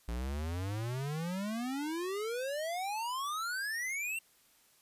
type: exponential sweep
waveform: square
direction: up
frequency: 56 to 2764 Hz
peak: -35 dBFS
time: 0.08-4.19 s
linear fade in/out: 5 ms
effects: white hiss -66 dBFS RMS until 4.81 s + resampled to 32000 Hz